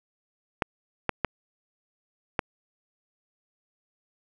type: clicks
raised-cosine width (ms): 0.5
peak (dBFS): -8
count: 4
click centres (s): 0.622 / 1.093 / 1.247 / 2.392
effects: none